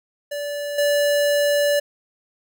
square tone with level steps, 580 Hz, D5, 22 cents flat, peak -26 / -17 dBFS, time 0.31-1.8 s, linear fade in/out 10 ms, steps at 0.78 s, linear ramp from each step 5 ms, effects none

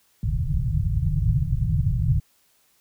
white low-pass noise, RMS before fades -22 dBFS, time 0.23-2.2 s, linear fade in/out 5 ms, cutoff 160 Hz, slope 96 dB/octave, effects white hiss -63 dBFS RMS until 2.8 s

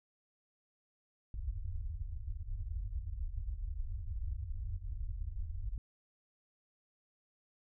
pink low-pass noise, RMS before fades -39 dBFS, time 1.34-5.78 s, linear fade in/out 2 ms, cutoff 100 Hz, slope 96 dB/octave, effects none

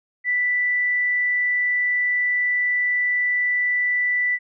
sine tone, 1976 Hz, B6, in tune, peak -18 dBFS, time 0.24-4.39 s, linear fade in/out 50 ms, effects none

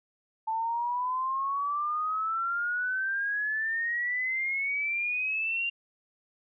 sine exponential sweep, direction up, 880 to 2794 Hz, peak -27 dBFS, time 0.47-5.7 s, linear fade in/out 10 ms, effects none

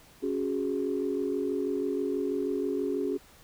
sine chord, C# suspended fourth, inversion none, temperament just, 277.2 / 369.6 / 415.8 Hz, C#4 / F#4 / G#4, 0 / -2 / +2 cents, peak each -31 dBFS, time 0.22-3.18 s, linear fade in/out 20 ms, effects tanh soft clip ceiling -18 dBFS + pink hiss -56 dBFS RMS until 3.43 s

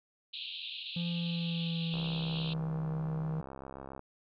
white band-pass noise, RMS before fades -42 dBFS, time 0.33-2.54 s, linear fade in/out 10 ms, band 2600 to 4100 Hz, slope 96 dB/octave
triangle tone with pitch glide, 171.7 to 158.36 Hz, F3 to D#3, -29 to +31 cents, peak -30 dBFS, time 0.96-3.41 s, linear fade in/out 5 ms, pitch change -140 cents, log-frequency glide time 1.09-2.88 s
click train, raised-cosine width 1 ms, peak -30 dBFS, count 139, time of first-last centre 1.94-3.994 s, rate 67.2 Hz
effects none

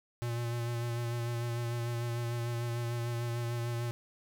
square tone with vibrato, 118.5 Hz, A#2, 29 cents sharp, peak -33 dBFS, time 0.22-3.91 s, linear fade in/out 0 ms, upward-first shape sine, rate 6.7 Hz, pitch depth 24 cents each way, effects none

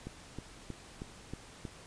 click train, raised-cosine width 3 ms, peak -27 dBFS, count 6, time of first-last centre 0.07-1.652 s, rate 3.16 Hz, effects pink hiss -53 dBFS RMS until 1.86 s + resampled to 22050 Hz

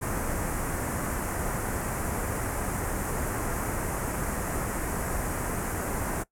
pink band-stop noise, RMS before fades -30 dBFS, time 0.01-6.24 s, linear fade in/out 20 ms, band 1900 to 7600 Hz, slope 24 dB/octave, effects noise-tail reverb RT60 0.1 s tail -20 dB re dry + low-pass 12000 Hz 12 dB/octave

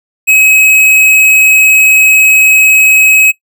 square tone, 2553 Hz, D#7, 44 cents sharp, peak -4 dBFS, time 0.27-3.32 s, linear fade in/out 20 ms, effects noise-tail reverb RT60 0.1 s tail -19 dB re dry

